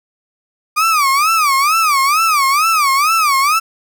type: tone with vibrato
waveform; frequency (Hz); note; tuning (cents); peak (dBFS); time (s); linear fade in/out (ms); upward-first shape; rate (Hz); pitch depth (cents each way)
35% pulse; 1197; D6; +33; -9; 0.76-3.6; 20; sine; 2.2; 190
effects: none